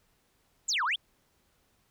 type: exponential two-way sweep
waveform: sine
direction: down then up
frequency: 8040 to 909 to 3660 Hz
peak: -25 dBFS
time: 0.68-0.96 s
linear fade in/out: 10 ms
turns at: 0.84 s
effects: tanh soft clip ceiling -22 dBFS + pink hiss -70 dBFS RMS until 1.9 s